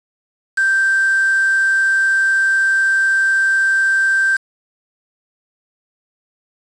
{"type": "tone with quantisation", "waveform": "sine", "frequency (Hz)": 1568, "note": "G6", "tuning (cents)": 0, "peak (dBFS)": -12, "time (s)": [0.57, 4.37], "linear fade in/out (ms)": 10, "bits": 4, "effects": ["resampled to 22050 Hz"]}